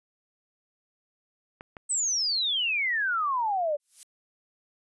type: clicks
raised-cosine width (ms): 0.5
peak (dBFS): -26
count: 2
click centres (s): 1.609 / 1.768
type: exponential sweep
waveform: sine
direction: down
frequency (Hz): 8340 to 567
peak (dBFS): -24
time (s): 1.89-3.77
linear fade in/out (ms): 20
type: noise with exponential growth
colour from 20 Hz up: violet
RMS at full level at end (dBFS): -37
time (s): 3.8-4.03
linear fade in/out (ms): 0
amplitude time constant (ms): 49
effects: resampled to 24000 Hz